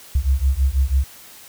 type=beating tone pair; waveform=sine; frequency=64.3 / 70.4 Hz; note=C2 / C#2; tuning=-30 / +27 cents; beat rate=6.1 Hz; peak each=-18 dBFS; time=0.15-1.04 s; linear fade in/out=5 ms; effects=white hiss -43 dBFS RMS until 1.48 s